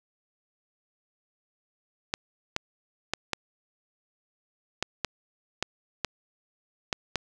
clicks, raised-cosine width 0.2 ms, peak -9 dBFS, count 10, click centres 2.139 / 2.564 / 3.136 / 3.333 / 4.826 / 5.047 / 5.626 / 6.047 / 6.928 / 7.157 s, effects none

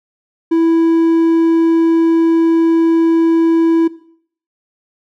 triangle tone, 329.6 Hz, E4, in tune, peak -7 dBFS, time 0.51-3.88 s, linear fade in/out 10 ms, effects noise-tail reverb RT60 0.6 s tail -18 dB re dry

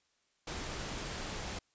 pink noise, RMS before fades -40 dBFS, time 0.47-1.59 s, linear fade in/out 5 ms, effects white hiss -75 dBFS RMS until 1.74 s + resampled to 16000 Hz

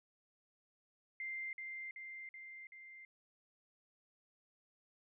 sine tone with echo, 2093 Hz, C7, in tune, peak -40 dBFS, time 1.2-1.53 s, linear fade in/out 2 ms, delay 380 ms, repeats 4, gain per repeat -3 dB, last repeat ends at 3.05 s, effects none

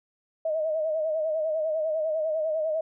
sine tone with vibrato, 629 Hz, D#5, 19 cents sharp, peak -24 dBFS, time 0.45-2.81 s, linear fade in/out 5 ms, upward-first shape sine, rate 10 Hz, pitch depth 60 cents each way, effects none

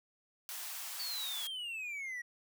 white high-pass noise, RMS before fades -43 dBFS, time 0.49-1.47 s, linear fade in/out 0 ms, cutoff 730 Hz, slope 24 dB/octave
triangle exponential sweep, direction down, 4562 to 1900 Hz, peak -37 dBFS, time 0.99-2.22 s, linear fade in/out 10 ms
effects none

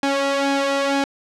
sawtooth tone with flanger, 277.2 Hz, C#4, in tune, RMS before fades -20 dBFS, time 0.03-1.04 s, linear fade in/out 2 ms, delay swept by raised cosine 1.2 to 2.08 ms, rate 2.1 Hz, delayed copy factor +0.75, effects low-pass 6000 Hz 12 dB/octave

